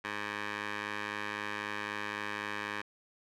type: tone with band-pass filter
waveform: 15% pulse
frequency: 103.83 Hz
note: G#2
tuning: in tune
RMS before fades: -38 dBFS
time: 0.04-2.82 s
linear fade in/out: 10 ms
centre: 1800 Hz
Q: 1.5
effects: none